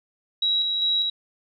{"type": "tone with tremolo", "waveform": "sine", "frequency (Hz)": 3868, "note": "B7", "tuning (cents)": -37, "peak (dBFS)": -19, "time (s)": [0.42, 1.1], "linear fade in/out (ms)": 5, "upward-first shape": "square", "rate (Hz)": 2.5, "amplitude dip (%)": 30, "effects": []}